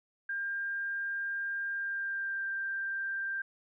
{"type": "tone with pitch glide", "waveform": "sine", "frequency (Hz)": [1600, 1580.7], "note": ["G6", "G6"], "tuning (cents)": [35, 14], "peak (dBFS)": -32, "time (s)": [0.29, 3.42], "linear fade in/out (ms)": 5, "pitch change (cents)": -21, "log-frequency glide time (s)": [1.72, 2.46], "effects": []}